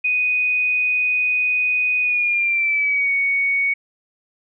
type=tone with pitch glide; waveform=sine; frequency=2489 to 2230 Hz; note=D#7 to C#7; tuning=0 to +10 cents; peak=-16 dBFS; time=0.04-3.74 s; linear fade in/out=10 ms; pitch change=-190 cents; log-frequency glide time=2.01-3.12 s; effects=none